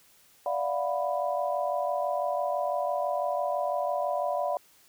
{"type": "tone cluster", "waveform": "sine", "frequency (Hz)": [585, 677, 723, 990], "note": ["D5", "E5", "F#5", "B5"], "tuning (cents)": [-7, 46, -40, 4], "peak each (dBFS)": [-30, -33, -31, -34], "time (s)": [0.46, 4.57], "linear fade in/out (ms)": 2, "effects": ["white hiss -60 dBFS RMS until 4.88 s"]}